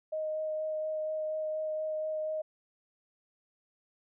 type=tone with vibrato; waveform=sine; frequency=622.3 Hz; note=D#5; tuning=in tune; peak=-31 dBFS; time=0.12-2.42 s; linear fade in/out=10 ms; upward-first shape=sine; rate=4.2 Hz; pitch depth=9 cents each way; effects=none